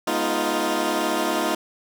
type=chord; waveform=15% pulse; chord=F half-diminished seventh; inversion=first; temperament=equal with one note detuned; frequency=211.5 / 246.9 / 311.1 / 349.2 Hz; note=Ab3 / Cb4 / Eb4 / F4; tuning=+32 / 0 / 0 / 0 cents; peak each=-24 / -23 / -19 / -19 dBFS; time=0.07-1.55 s; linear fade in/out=5 ms; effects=none